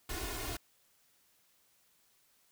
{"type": "noise with comb filter", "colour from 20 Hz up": "pink", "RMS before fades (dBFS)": -39, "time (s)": [0.09, 0.57], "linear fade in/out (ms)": 5, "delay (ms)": 2.8, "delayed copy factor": 1, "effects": ["white hiss -70 dBFS RMS until 2.51 s"]}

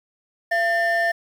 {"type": "tone pair together", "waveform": "triangle", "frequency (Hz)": [681.2, 1794], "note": ["F5", "A6"], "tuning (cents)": [-43, 33], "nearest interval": "octave + perfect fourth", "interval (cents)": 1676, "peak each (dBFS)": -18, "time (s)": [0.51, 1.12], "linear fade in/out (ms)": 10, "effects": ["tanh soft clip ceiling -12 dBFS", "8-bit"]}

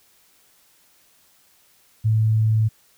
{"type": "tone", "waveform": "sine", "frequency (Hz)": 109.8, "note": "A2", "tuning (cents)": -3, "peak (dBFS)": -15, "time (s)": [2.04, 2.69], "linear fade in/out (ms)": 20, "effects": ["white hiss -58 dBFS RMS until 2.97 s"]}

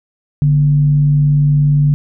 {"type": "tone with frequency modulation", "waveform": "sine", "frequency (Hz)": 145.7, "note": "D3", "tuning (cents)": -13, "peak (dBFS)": -8, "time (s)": [0.42, 1.94], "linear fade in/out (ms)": 0, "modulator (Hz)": 97.1, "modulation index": 0.22, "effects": []}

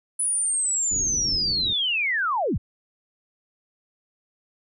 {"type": "linear sweep", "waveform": "sine", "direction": "down", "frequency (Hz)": [10040, 32.89], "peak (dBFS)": -21, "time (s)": [0.19, 2.58], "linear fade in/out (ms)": 10}
{"type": "low-pass noise", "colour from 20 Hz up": "pink", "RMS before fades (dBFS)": -35, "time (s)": [0.91, 1.73], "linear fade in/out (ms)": 5, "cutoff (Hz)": 370, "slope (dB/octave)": 24}
{"effects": []}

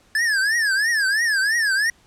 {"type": "tone with vibrato", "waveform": "square", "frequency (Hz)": 1704, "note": "G#6", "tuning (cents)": 44, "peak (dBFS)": -18, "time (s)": [0.15, 1.9], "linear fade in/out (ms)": 2, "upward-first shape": "triangle", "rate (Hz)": 3, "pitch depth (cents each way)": 210, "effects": ["pink hiss -56 dBFS RMS until 2.06 s", "low-pass 9000 Hz 12 dB/octave"]}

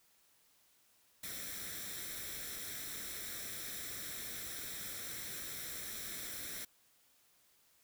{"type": "noise with comb filter", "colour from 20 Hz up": "white", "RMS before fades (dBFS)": -44, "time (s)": [1.23, 6.65], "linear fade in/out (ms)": 5, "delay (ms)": 0.53, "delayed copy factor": 0.65, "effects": ["white hiss -70 dBFS RMS until 7.83 s"]}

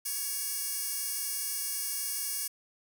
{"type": "tone with high-pass filter", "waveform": "15% pulse", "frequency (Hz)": 561, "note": "C#5", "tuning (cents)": 21, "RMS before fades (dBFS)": -34, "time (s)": [0.05, 2.48], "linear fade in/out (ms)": 10, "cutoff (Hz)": 8400, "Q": 0.8, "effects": []}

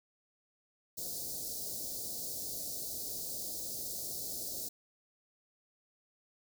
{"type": "band-stop noise", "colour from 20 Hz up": "white", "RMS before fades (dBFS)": -40, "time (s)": [0.97, 4.69], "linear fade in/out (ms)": 10, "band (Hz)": [690, 4200], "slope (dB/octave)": 48, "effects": []}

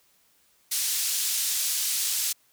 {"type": "band-pass noise", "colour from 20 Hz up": "pink", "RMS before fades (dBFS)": -27, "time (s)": [0.71, 2.33], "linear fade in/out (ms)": 10, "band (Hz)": [5000, 15000], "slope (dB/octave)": 12, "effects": ["white hiss -64 dBFS RMS until 2.52 s"]}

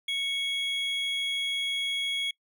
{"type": "tone pair together", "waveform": "triangle", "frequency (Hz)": [2217, 3322], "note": ["C#7", "G#7"], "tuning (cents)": [0, 0], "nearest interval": "perfect fifth", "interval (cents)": 700, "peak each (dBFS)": [-31, -27], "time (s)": [0.08, 2.31], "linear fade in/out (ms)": 5, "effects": ["noise-tail reverb RT60 0.1 s tail -25 dB re dry"]}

